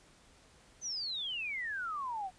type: exponential sweep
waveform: sine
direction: down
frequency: 6272 to 721 Hz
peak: -35 dBFS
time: 0.81-2.31 s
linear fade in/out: 50 ms
effects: pink hiss -62 dBFS RMS until 2.38 s + resampled to 22050 Hz